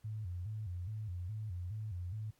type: tone with vibrato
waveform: sine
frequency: 98 Hz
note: G2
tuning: in tune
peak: -38 dBFS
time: 0.04-2.31 s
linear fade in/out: 10 ms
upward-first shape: square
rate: 2.4 Hz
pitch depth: 170 cents each way
effects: pink hiss -73 dBFS RMS until 2.39 s + AAC 64 kbps